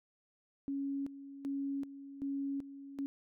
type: tone with tremolo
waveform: sine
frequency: 277.2 Hz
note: C#4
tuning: in tune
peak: -34 dBFS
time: 0.68-3.06 s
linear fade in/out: 0 ms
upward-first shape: square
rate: 1.3 Hz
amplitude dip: 75%
effects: none